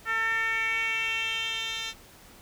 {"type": "tone with band-pass filter sweep", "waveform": "10% pulse", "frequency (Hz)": 449.6, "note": "A4", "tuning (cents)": 37, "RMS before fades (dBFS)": -29, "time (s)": [0.05, 1.94], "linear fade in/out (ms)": 50, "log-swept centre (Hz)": [1600, 4100], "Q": 3.9, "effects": ["pink hiss -52 dBFS RMS until 2.41 s"]}